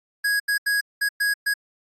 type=tone bursts at uneven times; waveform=square; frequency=1657 Hz; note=G#6; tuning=4 cents flat; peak=-20 dBFS; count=6; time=0.24-0.4 / 0.48-0.58 / 0.66-0.81 / 1.01-1.09 / 1.2-1.34 / 1.46-1.54 s; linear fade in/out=10 ms; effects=AAC 48 kbps